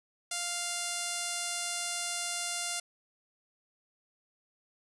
5% pulse tone with low-pass filter, 698.5 Hz, F5, in tune, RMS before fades -35 dBFS, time 0.31-2.8 s, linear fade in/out 5 ms, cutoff 9900 Hz, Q 2.3, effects none

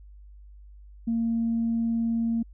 sine tone, 229.7 Hz, A#3, 25 cents flat, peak -22 dBFS, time 1.07-2.43 s, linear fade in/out 10 ms, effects tanh soft clip ceiling -18 dBFS + added 50 Hz sine -45 dBFS peak until 2.53 s

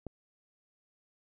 click, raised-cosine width 2 ms, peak -26 dBFS, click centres 0.067 s, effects none

